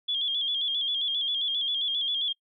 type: tone with vibrato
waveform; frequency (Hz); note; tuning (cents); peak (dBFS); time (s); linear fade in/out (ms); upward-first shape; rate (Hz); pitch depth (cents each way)
sine; 3322; G#7; 0; -25; 0.08-2.33; 10; square; 7.5; 54
effects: noise-tail reverb RT60 0.1 s tail -25 dB re dry